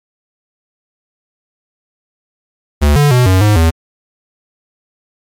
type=tone with pitch steps; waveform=square; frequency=73.1 / 145.6 / 124.6 / 93.5 / 105.1 / 81.8 Hz; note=D2 / D3 / B2 / F#2 / G#2 / E2; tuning=-7 / -15 / +16 / +19 / +21 / -13 cents; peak=-7 dBFS; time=2.81-3.71 s; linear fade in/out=20 ms; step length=150 ms; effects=MP3 96 kbps